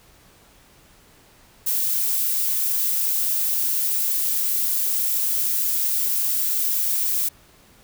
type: noise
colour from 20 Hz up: violet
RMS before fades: -22 dBFS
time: 1.66-7.29 s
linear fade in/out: 10 ms
effects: pink hiss -53 dBFS RMS until 7.83 s